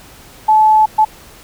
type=tone bursts at uneven times; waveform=sine; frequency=865 Hz; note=A5; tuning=30 cents flat; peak=-6 dBFS; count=2; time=0.48-0.86 / 0.98-1.05 s; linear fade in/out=10 ms; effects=pink hiss -40 dBFS RMS until 1.43 s